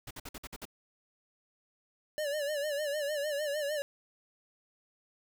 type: noise bursts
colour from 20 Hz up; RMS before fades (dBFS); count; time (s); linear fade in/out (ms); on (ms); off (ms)
pink; -43; 7; 0.07-0.654; 5; 38; 53
type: tone with vibrato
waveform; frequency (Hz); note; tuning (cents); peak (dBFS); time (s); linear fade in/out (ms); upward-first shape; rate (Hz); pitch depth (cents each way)
square; 587.3; D5; 0; -32; 2.18-3.82; 0; sine; 6.6; 84
effects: none